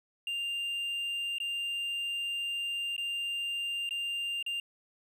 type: tone with dropouts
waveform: triangle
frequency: 2794 Hz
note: F7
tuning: in tune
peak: -30 dBFS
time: 0.27-4.6 s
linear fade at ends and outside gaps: 2 ms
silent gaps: 1.384-1.401 / 2.965-2.979 / 3.892-3.908 / 4.427-4.463 s
effects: none